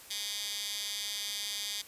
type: tone with high-pass filter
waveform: 15% pulse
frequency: 205.7 Hz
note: G#3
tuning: 16 cents flat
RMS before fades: -37 dBFS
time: 0.1-1.82 s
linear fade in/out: 10 ms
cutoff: 3800 Hz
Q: 2
effects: white hiss -52 dBFS RMS until 1.87 s + resampled to 32000 Hz